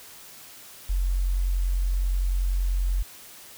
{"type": "tone", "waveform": "sine", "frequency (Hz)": 45.25, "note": "F#1", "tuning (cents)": -38, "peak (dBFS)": -21, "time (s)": [0.89, 3.03], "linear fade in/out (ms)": 10, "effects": ["white hiss -46 dBFS RMS until 3.57 s"]}